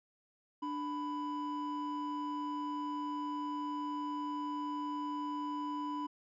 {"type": "tone pair together", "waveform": "triangle", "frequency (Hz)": [294.9, 994], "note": ["D4", "B5"], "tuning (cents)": [7, 11], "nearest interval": "octave + major sixth", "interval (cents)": 2104, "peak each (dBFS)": [-36, -36], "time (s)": [0.62, 6.07], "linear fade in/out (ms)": 10, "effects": ["tanh soft clip ceiling -26 dBFS", "resampled to 16000 Hz"]}